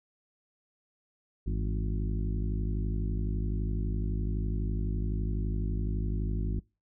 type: harmonic tone with a mistuned harmonic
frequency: 51.91 Hz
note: G#1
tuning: in tune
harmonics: 1 / 2 / 3 / 4 / 5 / 6 / 7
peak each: -29 / -35 / -39 / -41 / -43 / -45 / -46 dBFS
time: 1.46-6.6 s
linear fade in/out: 10 ms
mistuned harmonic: 3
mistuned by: +100 cents
effects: noise-tail reverb RT60 0.3 s tail -26 dB re dry